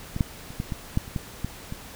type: clicks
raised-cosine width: 5 ms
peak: -17 / -8 / -27 / -15 / -16 / -9 / -28 / -15 / -15 / -20 dBFS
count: 10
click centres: 0.164 / 0.208 / 0.505 / 0.601 / 0.722 / 0.974 / 1.079 / 1.162 / 1.446 / 1.724 s
effects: pink hiss -43 dBFS RMS until 1.95 s